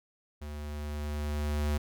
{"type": "tone with level ramp", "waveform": "square", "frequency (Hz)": 74.2, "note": "D2", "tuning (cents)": 18, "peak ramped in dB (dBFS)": [-39, -27], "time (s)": [0.41, 1.78], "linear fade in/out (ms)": 10, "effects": []}